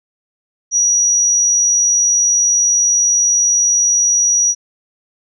sine tone, 5800 Hz, F#8, 35 cents flat, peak -10 dBFS, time 0.71-4.55 s, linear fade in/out 50 ms, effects none

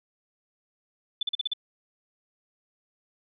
sine tone bursts, 3500 Hz, A7, 10 cents flat, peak -24 dBFS, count 6, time 1.21-1.535 s, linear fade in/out 5 ms, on 20 ms, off 41 ms, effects none

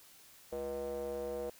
square tone with band-pass filter, 69.3 Hz, C#2, in tune, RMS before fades -39 dBFS, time 0.52-1.5 s, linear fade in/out 5 ms, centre 530 Hz, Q 8, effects white hiss -59 dBFS RMS until 1.59 s

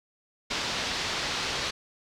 white low-pass noise, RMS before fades -31 dBFS, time 0.5-1.71 s, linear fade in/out 10 ms, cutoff 5200 Hz, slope 24 dB/octave, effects none

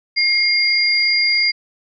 sine tone pair together, 2136 / 4799 Hz, C7 / D8, +35 / +37 cents, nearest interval octave + major second, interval 1402 cents, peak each -16 dBFS, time 0.16-1.52 s, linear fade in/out 20 ms, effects none

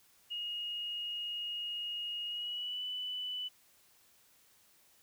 sine tone with pitch glide, 2869 to 2987 Hz, F7 to F#7, +46 to +16 cents, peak -36 dBFS, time 0.3-3.49 s, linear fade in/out 20 ms, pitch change +70 cents, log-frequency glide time 2.27-2.84 s, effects white hiss -66 dBFS RMS until 5.02 s

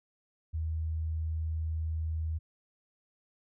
sine tone, 79.8 Hz, D#2, 44 cents sharp, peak -30 dBFS, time 0.53-2.39 s, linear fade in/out 20 ms, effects none

